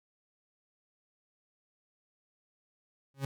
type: tone with exponential growth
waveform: 40% pulse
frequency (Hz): 136.8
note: C#3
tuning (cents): -23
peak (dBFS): -27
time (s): 3.14-3.25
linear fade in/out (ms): 2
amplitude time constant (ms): 22
effects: none